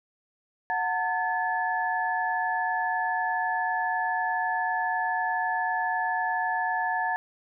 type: tone cluster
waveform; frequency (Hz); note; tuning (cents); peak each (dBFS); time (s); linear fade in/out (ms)
sine; 734 / 902 / 1725; F#5 / A5 / A6; -14 / +43 / -35; -29; 0.7-7.16; 0
effects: none